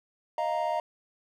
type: chord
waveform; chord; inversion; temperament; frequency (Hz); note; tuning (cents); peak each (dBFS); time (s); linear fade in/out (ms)
triangle; Eb suspended second; none; equal; 622.3 / 698.5 / 932.3; Eb5 / F5 / Bb5; 0 / 0 / 0; -29; 0.38-0.8; 2
effects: none